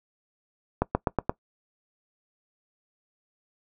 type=accelerating click train; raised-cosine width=1 ms; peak=-8 dBFS; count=5; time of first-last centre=0.82-1.295 s; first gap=130 ms; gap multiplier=0.94; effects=noise-tail reverb RT60 0.1 s tail -21 dB re dry